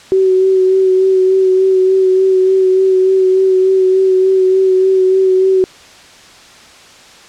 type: tone with vibrato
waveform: sine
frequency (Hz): 377.3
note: F#4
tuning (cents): +34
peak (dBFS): -7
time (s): 0.12-5.64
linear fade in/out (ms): 0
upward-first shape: sine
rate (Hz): 3.4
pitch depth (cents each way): 21
effects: white hiss -39 dBFS RMS until 7.28 s + low-pass 6000 Hz 12 dB/octave